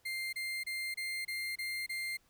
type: tone bursts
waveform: 35% pulse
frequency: 2100 Hz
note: C7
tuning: 6 cents sharp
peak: -34 dBFS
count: 7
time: 0.05-2.172 s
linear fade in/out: 10 ms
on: 280 ms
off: 27 ms
effects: pink hiss -70 dBFS RMS until 2.29 s